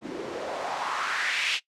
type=noise with band-pass filter sweep; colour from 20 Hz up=white; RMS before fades=-30 dBFS; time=0.01-1.6 s; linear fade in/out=50 ms; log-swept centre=270 to 3000 Hz; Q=2.7; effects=noise-tail reverb RT60 0.1 s tail -19 dB re dry + low-pass 7000 Hz 12 dB/octave